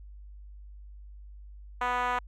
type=tone with band-pass filter; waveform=5% pulse; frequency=246.9 Hz; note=B3; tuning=in tune; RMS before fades=-29 dBFS; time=1.81-2.19 s; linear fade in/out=5 ms; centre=970 Hz; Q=2; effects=added 50 Hz sine -44 dBFS peak until 2.27 s